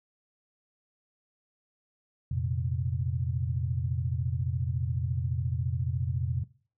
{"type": "chord", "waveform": "sine", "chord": "F suspended fourth", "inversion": "none", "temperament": "equal", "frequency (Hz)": [87.31, 116.54, 130.81], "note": ["F2", "Bb2", "C3"], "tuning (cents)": [0, 0, 0], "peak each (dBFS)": [-31, -33, -31], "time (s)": [2.31, 6.44], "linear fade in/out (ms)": 5, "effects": ["noise-tail reverb RT60 0.4 s tail -18 dB re dry"]}